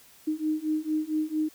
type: beating tone pair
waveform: sine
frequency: 307.3 / 311.7 Hz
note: D#4 / D#4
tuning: -21 / +3 cents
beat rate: 4.4 Hz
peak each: -29 / -28 dBFS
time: 0.27-1.49 s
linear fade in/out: 10 ms
effects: white hiss -55 dBFS RMS until 1.54 s